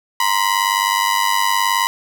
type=ring-modulated tone; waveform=sawtooth; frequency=987.8 Hz; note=B5; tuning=in tune; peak=-8 dBFS; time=0.2-1.87 s; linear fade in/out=0 ms; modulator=49.6 Hz; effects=none